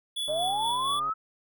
square tone with tremolo, 3427 Hz, A7, 46 cents flat, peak -29 dBFS, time 0.16-1 s, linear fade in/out 10 ms, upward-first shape sine, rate 4.3 Hz, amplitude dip 50%
click train, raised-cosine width 1 ms, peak -33 dBFS, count 112, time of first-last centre 0.28-1.096 s, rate 136 Hz
sine linear sweep, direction up, 587.3 to 1318.5 Hz, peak -26 dBFS, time 0.28-1.14 s, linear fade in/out 20 ms
effects none

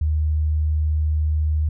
sine tone, 76.8 Hz, D#2, 22 cents flat, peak -17 dBFS, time 0.01-1.69 s, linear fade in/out 5 ms, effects none

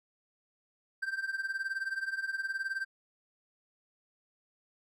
triangle tone with tremolo, 1568 Hz, G6, in tune, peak -27 dBFS, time 1.02-2.85 s, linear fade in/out 10 ms, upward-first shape triangle, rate 19 Hz, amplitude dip 90%, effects none

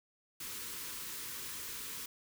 white band-stop noise, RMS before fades -43 dBFS, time 0.4-2.06 s, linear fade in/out 5 ms, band 530 to 900 Hz, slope 96 dB/octave, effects none

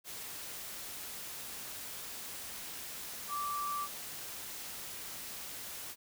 sine tone in noise, 1167 Hz, D6, 11 cents flat, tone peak -34 dBFS, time 3.28-3.88 s, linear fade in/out 50 ms, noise white, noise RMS -44 dBFS, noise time 0.04-5.96 s, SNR +7 dB, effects none

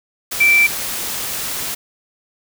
sine tone in noise, 2338 Hz, D7, 8 cents flat, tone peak -9 dBFS, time 0.4-0.67 s, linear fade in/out 10 ms, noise white, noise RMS -24 dBFS, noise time 0.31-1.75 s, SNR +12 dB, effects none

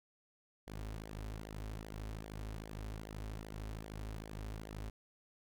sawtooth tone with flanger, 53.1 Hz, G#1, 39 cents sharp, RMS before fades -45 dBFS, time 0.67-4.9 s, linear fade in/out 5 ms, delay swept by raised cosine 0.75 to 6.35 ms, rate 2.5 Hz, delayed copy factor -0.65, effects none

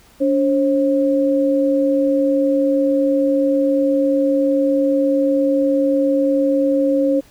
sine tone pair together, 285.8 / 537 Hz, D4 / C5, -47 / +45 cents, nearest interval major seventh, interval 1092 cents, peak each -16 dBFS, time 0.2-7.21 s, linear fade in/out 20 ms, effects pink hiss -50 dBFS RMS until 7.3 s

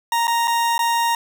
40% pulse tone with dropouts, 932.3 Hz, A#5, in tune, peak -16 dBFS, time 0.12-1.15 s, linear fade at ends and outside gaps 2 ms, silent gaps 0.271-0.278 / 0.474-0.478 / 0.78-0.791 s, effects none

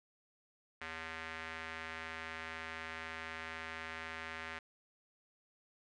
square tone with band-pass filter, 81 Hz, E2, 30 cents flat, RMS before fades -45 dBFS, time 0.81-4.59 s, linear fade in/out 5 ms, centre 1900 Hz, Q 1.9, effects resampled to 22050 Hz

